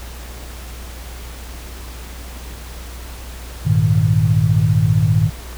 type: chord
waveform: sine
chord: Ab suspended second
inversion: none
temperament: equal with one note detuned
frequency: 101.45 / 116.54 / 155.56 Hz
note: Ab2 / Bb2 / Eb3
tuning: -40 / 0 / 0 cents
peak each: -16 dBFS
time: 3.65-5.3 s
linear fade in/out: 20 ms
effects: added 60 Hz sine -31 dBFS peak until 5.57 s + pink hiss -37 dBFS RMS until 5.57 s